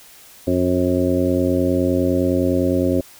harmonic tone with a mistuned harmonic, 89.8 Hz, F2, 49 cents sharp, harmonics 1 / 2 / 3 / 4 / 5 / 6 / 7, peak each -24 / -26 / -19 / -22 / -30 / -22 / -30 dBFS, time 0.47-3.01 s, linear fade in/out 5 ms, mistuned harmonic 7, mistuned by +22 cents, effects white hiss -45 dBFS RMS until 3.19 s

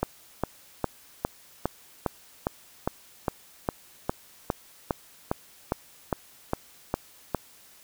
click train, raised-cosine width 1 ms, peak -10 dBFS, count 19, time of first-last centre 0.03-7.347 s, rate 2.46 Hz, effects white hiss -54 dBFS RMS until 7.83 s

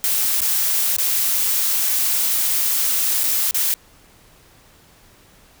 blue noise with dropouts, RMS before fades -19 dBFS, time 0.04-3.74 s, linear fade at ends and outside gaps 0 ms, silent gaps 0.405-0.417 / 0.965-0.984 / 3.234-3.239 / 3.51-3.545 s, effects pink hiss -51 dBFS RMS until 5.6 s

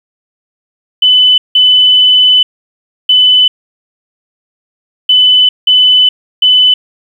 sine tone bursts at uneven times, 3007 Hz, F#7, 27 cents sharp, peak -3 dBFS, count 6, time 1.02-1.38 / 1.55-2.43 / 3.09-3.48 / 5.09-5.49 / 5.67-6.09 / 6.42-6.74 s, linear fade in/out 5 ms, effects 7-bit

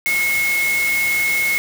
sine tone in noise, 2174 Hz, C#7, 34 cents flat, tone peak -16 dBFS, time 0.06-1.58 s, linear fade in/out 0 ms, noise white, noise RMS -26 dBFS, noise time 0.06-1.58 s, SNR +7 dB, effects none

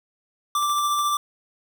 square tone with tremolo, 1174.7 Hz, D6, in tune, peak -20 dBFS, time 0.55-1.17 s, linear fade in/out 2 ms, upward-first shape sine, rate 14 Hz, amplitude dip 25%
clicks, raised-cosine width 0.3 ms, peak -27 dBFS, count 4, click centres 0.626 / 0.697 / 0.785 / 0.99 s
effects none

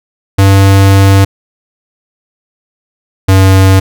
square tone pair in turn, 97.7 / 95.58 Hz, G2 / G2, -5 / -43 cents, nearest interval unison, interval 38 cents, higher first, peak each -3 dBFS, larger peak neither, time 0.38-1.25 / 3.28-3.8 s, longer first, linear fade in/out 10 ms, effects none

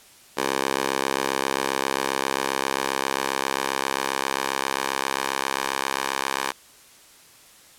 10% pulse tone with high-pass filter sweep, 67.5 Hz, C#2, 45 cents flat, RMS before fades -26 dBFS, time 0.37-6.52 s, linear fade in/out 5 ms, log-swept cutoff 520 to 850 Hz, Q 1, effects white hiss -51 dBFS RMS until 7.78 s + low-pass 12000 Hz 12 dB/octave

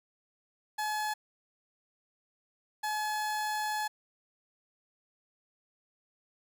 30% pulse tone bursts at uneven times, 852 Hz, G#5, 44 cents sharp, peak -28 dBFS, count 2, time 0.78-1.14 / 2.83-3.88 s, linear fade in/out 10 ms, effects none

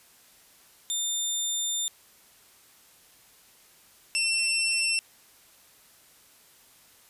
20% pulse tone pair in turn, 3600 / 2697 Hz, A7 / E7, +39 / +39 cents, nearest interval perfect fourth, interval 500 cents, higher first, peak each -21 / -19 dBFS, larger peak second, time 0.9-1.88 / 4.15-4.99 s, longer first, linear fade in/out 0 ms, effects white hiss -57 dBFS RMS until 7.09 s + resampled to 32000 Hz

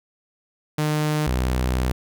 sawtooth tone pair in turn, 151.9 / 63.06 Hz, D#3 / B1, -41 / +37 cents, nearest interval octave + minor third, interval 1522 cents, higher first, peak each -16 dBFS, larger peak neither, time 0.78-1.27 / 1.27-1.92 s, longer second, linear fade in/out 5 ms, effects none

